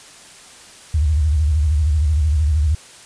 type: tone with vibrato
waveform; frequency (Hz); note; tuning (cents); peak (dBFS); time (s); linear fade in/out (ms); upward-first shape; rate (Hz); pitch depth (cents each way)
sine; 75.8; D#2; -45; -13; 0.94-2.75; 5; square; 13; 110
effects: white hiss -42 dBFS RMS until 3.05 s + resampled to 22050 Hz